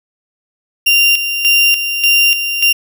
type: tone with tremolo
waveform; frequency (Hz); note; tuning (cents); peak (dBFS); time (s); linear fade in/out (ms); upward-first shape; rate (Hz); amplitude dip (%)
35% pulse; 2780; F7; -9; -6; 0.86-2.73; 10; square; 1.7; 60
effects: none